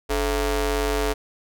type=ring-modulated tone; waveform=sawtooth; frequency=240 Hz; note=B3; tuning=49 cents flat; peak=-14 dBFS; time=0.09-1.14 s; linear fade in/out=20 ms; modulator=191 Hz; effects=none